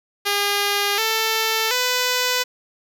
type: tone with pitch steps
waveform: 5% pulse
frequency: 405.9 / 443.9 / 499.3 Hz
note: G#4 / A4 / B4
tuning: -40 / +15 / +19 cents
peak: -7 dBFS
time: 0.25-2.44 s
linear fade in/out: 20 ms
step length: 730 ms
effects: none